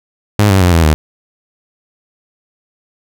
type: tone with pitch steps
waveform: sawtooth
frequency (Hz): 103.83 / 96.32 / 89.35 / 82.89 / 76.89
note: G#2 / G2 / F2 / E2 / D#2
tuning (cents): 0 / -30 / +40 / +10 / -20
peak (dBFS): -3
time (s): 0.39-0.94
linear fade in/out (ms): 0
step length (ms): 110
effects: none